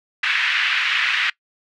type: band-pass noise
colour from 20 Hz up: white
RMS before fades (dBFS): -20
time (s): 0.23-1.3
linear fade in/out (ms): 5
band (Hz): 1500 to 2800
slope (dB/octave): 24
effects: noise-tail reverb RT60 0.1 s tail -22 dB re dry